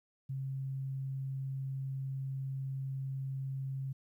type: tone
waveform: sine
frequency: 134.5 Hz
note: C3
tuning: 48 cents sharp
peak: -35 dBFS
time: 0.29-3.93 s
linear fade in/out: 10 ms
effects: 12-bit